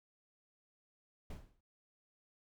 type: noise with exponential decay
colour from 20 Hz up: brown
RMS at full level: -41 dBFS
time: 1.3-1.61 s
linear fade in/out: 5 ms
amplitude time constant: 67 ms
effects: none

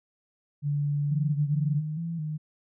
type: tone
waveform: sine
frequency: 145 Hz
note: D3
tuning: 22 cents flat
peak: -24 dBFS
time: 0.62-1.82 s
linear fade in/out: 50 ms
type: tone with vibrato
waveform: sine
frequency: 160 Hz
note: D#3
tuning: 49 cents sharp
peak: -29 dBFS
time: 1.1-2.38 s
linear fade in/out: 20 ms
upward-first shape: square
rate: 2.3 Hz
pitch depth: 73 cents each way
effects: none

